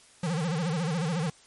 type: tone with vibrato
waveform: square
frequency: 164.81 Hz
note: E3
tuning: in tune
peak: -27 dBFS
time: 0.23-1.3 s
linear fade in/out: 5 ms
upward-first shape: sine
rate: 14 Hz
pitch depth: 180 cents each way
effects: white hiss -56 dBFS RMS until 1.46 s + MP3 48 kbps